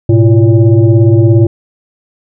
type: tone with frequency modulation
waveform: sine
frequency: 107.4 Hz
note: A2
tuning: 41 cents flat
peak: -3 dBFS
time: 0.09-1.47 s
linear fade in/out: 5 ms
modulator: 232 Hz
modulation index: 1.1
effects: none